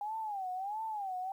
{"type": "tone with vibrato", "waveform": "sine", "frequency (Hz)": 807, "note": "G#5", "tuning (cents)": -50, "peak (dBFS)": -35, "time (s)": [0.01, 1.32], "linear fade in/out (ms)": 2, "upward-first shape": "sine", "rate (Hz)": 1.5, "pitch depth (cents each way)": 170, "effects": ["11-bit"]}